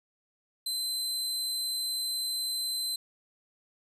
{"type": "tone", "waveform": "sawtooth", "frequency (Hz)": 4066, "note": "B7", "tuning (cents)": 50, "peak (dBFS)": -27, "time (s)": [0.66, 2.96], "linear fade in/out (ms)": 5, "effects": ["resampled to 32000 Hz", "11-bit"]}